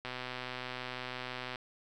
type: click train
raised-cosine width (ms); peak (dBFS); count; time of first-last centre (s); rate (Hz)
0.3; -23; 191; 0.05-1.558; 126
effects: none